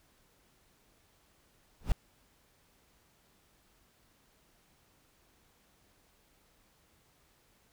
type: noise with exponential growth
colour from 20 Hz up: brown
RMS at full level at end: -23 dBFS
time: 1.8-1.92 s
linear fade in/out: 2 ms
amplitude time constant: 26 ms
effects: pink hiss -68 dBFS RMS until 7.72 s